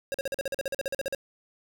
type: tone bursts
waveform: square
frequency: 544 Hz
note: C#5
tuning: 33 cents flat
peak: -28 dBFS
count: 16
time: 0.12-1.148 s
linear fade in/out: 0 ms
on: 23 ms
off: 44 ms
effects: none